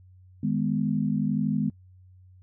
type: chord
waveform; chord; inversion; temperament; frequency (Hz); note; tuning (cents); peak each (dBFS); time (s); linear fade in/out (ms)
sine; G# minor; second; just; 155.74 / 207.7 / 249.2; D#3 / G#3 / B3; +2 / 0 / +16; -28 / -26 / -28; 0.43-1.7; 5
effects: noise-tail reverb RT60 0.1 s tail -23 dB re dry + added 92 Hz sine -50 dBFS peak until 2.42 s